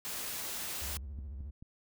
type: noise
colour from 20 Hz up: white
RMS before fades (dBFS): -39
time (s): 0.05-0.97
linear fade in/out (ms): 0
type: tone with vibrato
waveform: triangle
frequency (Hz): 68.8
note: C#2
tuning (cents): -12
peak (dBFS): -38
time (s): 0.81-1.51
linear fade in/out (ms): 10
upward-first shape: sine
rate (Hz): 14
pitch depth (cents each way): 210
type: click train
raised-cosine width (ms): 5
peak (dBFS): -37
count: 4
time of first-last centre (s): 0.97-1.625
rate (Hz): 4.58
effects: none